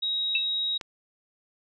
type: tone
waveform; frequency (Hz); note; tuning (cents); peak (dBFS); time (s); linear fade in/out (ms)
sine; 3804; A#7; +34; -25; 0.02-0.78; 10
type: tone with exponential decay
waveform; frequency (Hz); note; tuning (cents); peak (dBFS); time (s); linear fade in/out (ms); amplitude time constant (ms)
sine; 2645; E7; +5; -19; 0.35-0.47; 2; 24
type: click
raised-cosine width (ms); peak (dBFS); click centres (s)
0.2; -20; 0.812
effects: none